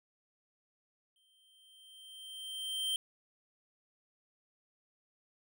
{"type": "tone with exponential growth", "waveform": "square", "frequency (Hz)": 3136, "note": "G7", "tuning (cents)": 0, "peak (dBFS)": -31, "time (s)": [1.16, 2.96], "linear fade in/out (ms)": 1, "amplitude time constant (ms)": 390, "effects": []}